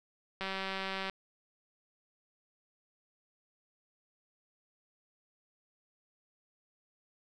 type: click train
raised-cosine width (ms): 0.3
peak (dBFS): -21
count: 133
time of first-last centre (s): 0.41-1.097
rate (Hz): 192
effects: none